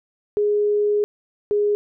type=tone pair in turn; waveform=sine; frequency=415.3 / 413.8 Hz; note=G#4 / G#4; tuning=0 / -6 cents; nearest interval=unison; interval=6 cents; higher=first; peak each=-16 dBFS; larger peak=neither; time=0.37-1.04 / 1.51-1.75 s; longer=first; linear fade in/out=0 ms; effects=none